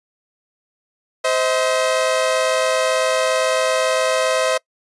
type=tone pair together; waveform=sawtooth; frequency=519 / 636.9 Hz; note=C5 / D#5; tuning=-14 / +40 cents; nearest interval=major third; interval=354 cents; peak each=-15 dBFS; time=1.24-4.58 s; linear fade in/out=10 ms; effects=noise-tail reverb RT60 0.1 s tail -25 dB re dry + resampled to 24000 Hz